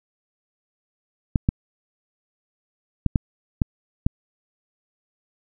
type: clicks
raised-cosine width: 5 ms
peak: -5 dBFS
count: 6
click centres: 1.358 / 1.489 / 3.063 / 3.158 / 3.618 / 4.065 s
effects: none

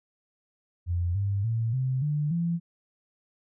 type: tone with pitch steps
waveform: sine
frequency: 87.31 / 99.72 / 113.88 / 130.06 / 148.54 / 169.65 Hz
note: F2 / G2 / A#2 / C3 / D3 / F3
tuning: 0 / +30 / -40 / -10 / +20 / -50 cents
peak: -24 dBFS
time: 0.86-2.6 s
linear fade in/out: 50 ms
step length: 290 ms
effects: none

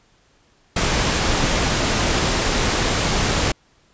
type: noise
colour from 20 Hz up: pink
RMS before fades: -19 dBFS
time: 0.76-3.52 s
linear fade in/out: 5 ms
effects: pink hiss -58 dBFS RMS until 3.93 s + resampled to 16000 Hz

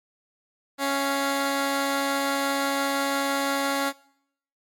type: tone pair together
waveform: 10% pulse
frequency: 277.2 / 695.9 Hz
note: C#4 / F5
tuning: 0 / -6 cents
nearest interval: octave + major third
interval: 1594 cents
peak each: -15 / -25 dBFS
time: 0.78-3.93 s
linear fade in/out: 50 ms
effects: noise-tail reverb RT60 0.7 s tail -22 dB re dry + MP3 64 kbps

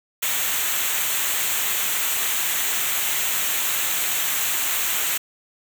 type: noise with comb filter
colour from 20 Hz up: white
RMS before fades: -23 dBFS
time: 0.22-5.18 s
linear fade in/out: 10 ms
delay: 0.2 ms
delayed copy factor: -0.65
effects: none

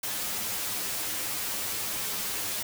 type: noise with comb filter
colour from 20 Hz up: white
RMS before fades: -32 dBFS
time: 0.03-2.63 s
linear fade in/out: 5 ms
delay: 9.7 ms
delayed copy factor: +1
effects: none

